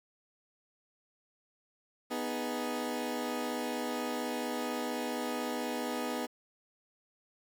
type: chord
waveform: 20% pulse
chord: G# minor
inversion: first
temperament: equal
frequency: 246.9 / 311.1 / 415.3 Hz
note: B3 / D#4 / G#4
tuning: 0 / 0 / 0 cents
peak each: -31 / -34 / -35 dBFS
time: 2.1-6.27 s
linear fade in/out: 20 ms
effects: 10-bit